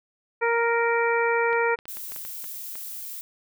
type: harmonic tone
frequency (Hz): 466.2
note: A#4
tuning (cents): 0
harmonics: 1 / 2 / 3 / 4 / 5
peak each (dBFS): -23 / -26 / -28 / -29 / -30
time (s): 0.41-1.76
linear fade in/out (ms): 20
type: clicks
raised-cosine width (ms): 0.3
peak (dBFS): -25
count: 9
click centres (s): 1.53 / 1.789 / 1.855 / 1.97 / 2.12 / 2.162 / 2.251 / 2.442 / 2.755
type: noise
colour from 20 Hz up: violet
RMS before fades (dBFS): -36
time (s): 1.88-3.21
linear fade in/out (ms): 0
effects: none